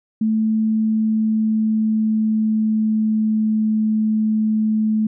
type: tone with pitch glide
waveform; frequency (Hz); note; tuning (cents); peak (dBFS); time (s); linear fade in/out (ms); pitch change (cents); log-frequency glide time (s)
sine; 219.1 to 216.8; A3 to A3; -7 to -25; -15; 0.21-5.07; 5; -18; 0.66-3.66
effects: none